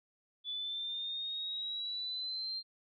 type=exponential sweep; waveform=sine; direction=up; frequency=3455 to 4186 Hz; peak=-36 dBFS; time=0.44-2.63 s; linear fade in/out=50 ms; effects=none